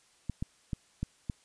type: clicks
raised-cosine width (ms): 5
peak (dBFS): -20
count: 5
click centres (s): 0.297 / 0.425 / 0.732 / 1.03 / 1.298
effects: white hiss -65 dBFS RMS until 1.44 s + resampled to 22050 Hz